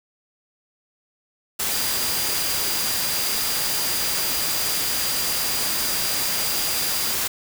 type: tone in noise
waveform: sine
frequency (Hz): 4799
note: D8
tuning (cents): +37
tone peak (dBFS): -29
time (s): 1.71-7.14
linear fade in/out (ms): 10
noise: white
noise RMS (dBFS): -24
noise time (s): 1.59-7.28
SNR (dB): -8
effects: none